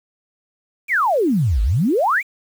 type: exponential two-way sweep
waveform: sine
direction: down then up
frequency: 2485 to 49 to 2485 Hz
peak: -14 dBFS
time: 0.88-2.23 s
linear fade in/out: 50 ms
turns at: 1.62 s
effects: 7-bit